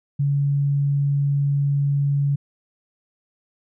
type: tone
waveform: sine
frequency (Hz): 141.5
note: C#3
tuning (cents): +36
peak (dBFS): -17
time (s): 0.19-2.36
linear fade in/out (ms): 10
effects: none